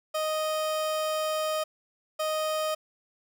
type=tone bursts at uneven times; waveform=30% pulse; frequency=622.3 Hz; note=D#5; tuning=in tune; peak=-24 dBFS; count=2; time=0.14-1.64 / 2.19-2.75 s; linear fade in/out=10 ms; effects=none